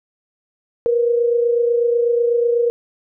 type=tone pair together; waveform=sine; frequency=471.7 / 499.8 Hz; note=A#4 / B4; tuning=+20 / +21 cents; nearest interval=minor second; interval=101 cents; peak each=-14 / -23 dBFS; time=0.86-2.7 s; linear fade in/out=0 ms; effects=none